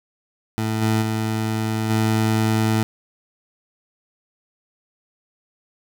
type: tone with level steps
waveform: 20% pulse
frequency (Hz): 110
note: A2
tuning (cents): 0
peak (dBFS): -16 / -12 / -16 / -12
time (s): 0.58-2.83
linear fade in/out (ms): 0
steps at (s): 0.81 / 1.01 / 1.89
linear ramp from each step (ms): 20
effects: none